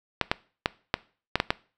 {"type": "clicks", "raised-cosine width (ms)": 0.3, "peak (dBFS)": -5, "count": 7, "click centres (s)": [0.213, 0.315, 0.659, 0.941, 1.356, 1.401, 1.505], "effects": ["noise-tail reverb RT60 0.4 s tail -21 dB re dry"]}